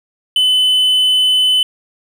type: tone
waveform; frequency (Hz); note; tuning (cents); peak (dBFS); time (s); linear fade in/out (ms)
triangle; 3020; F#7; +35; -8; 0.36-1.63; 2
effects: none